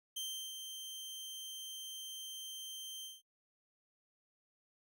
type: tone with ADSR envelope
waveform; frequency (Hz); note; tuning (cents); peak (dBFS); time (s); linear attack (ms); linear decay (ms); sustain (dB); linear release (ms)
sawtooth; 3136; G7; 0; -35; 0.16-3.22; 9; 350; -6; 180
effects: noise-tail reverb RT60 0.1 s tail -23 dB re dry